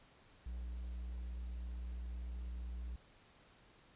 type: tone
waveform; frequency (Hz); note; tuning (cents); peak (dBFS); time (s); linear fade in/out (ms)
triangle; 60; B1; -49; -39; 0.46-2.96; 5
effects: pink hiss -65 dBFS RMS until 3.95 s + resampled to 8000 Hz